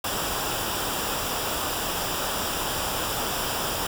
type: noise with comb filter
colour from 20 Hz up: pink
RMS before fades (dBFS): -28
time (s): 0.04-3.87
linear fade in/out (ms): 5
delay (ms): 0.47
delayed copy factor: -0.6
effects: none